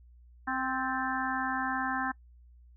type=harmonic tone with a mistuned harmonic; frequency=261.6 Hz; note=C4; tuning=in tune; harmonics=1 / 3 / 4 / 5 / 6 / 7; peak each=-36 / -35 / -36 / -38 / -36 / -38 dBFS; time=0.47-2.12 s; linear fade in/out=10 ms; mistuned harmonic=7; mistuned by=-57 cents; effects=noise-tail reverb RT60 0.1 s tail -22 dB re dry + added 60 Hz sine -53 dBFS peak until 2.76 s